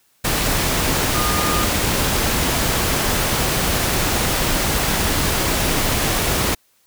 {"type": "tone in noise", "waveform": "sine", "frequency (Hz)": 1220, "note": "D#6", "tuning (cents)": -34, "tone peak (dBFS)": -23, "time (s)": [1.14, 1.65], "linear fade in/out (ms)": 10, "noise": "pink", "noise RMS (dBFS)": -19, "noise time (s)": [0.24, 6.55], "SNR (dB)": -7, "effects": ["white hiss -60 dBFS RMS until 6.86 s"]}